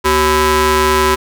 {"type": "ring-modulated tone", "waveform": "sawtooth", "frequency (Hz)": 310, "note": "D#4", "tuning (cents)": -6, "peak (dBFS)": -3, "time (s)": [0.04, 1.16], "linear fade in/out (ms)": 20, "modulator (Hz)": 691, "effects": []}